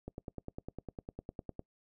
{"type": "click train", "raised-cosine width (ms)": 2, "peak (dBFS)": -28, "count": 16, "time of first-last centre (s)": [0.08, 1.594], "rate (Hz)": 9.91, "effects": ["noise-tail reverb RT60 0.1 s tail -23 dB re dry"]}